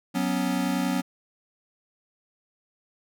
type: chord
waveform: square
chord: F# suspended fourth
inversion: none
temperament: equal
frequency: 185 / 246.9 / 277.2 Hz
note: F#3 / B3 / C#4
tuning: 0 / 0 / 0 cents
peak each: -29 dBFS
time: 0.14-1.02 s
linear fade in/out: 20 ms
effects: none